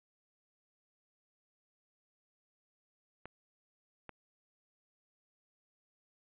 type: clicks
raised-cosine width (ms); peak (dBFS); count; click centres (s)
0.5; -30; 2; 3.256 / 4.093
effects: resampled to 8000 Hz